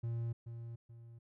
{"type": "tone with echo", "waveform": "triangle", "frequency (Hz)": 116.54, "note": "A#2", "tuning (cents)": 0, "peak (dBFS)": -33, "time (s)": [0.03, 0.33], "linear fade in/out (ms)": 10, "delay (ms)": 430, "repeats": 2, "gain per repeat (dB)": -8, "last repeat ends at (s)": 1.19, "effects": []}